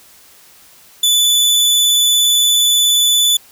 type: tone with vibrato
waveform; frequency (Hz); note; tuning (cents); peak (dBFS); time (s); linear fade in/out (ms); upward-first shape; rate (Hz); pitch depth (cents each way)
sawtooth; 3482; A7; -19; -7; 1.03-3.37; 5; triangle; 17; 9
effects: white hiss -45 dBFS RMS until 3.51 s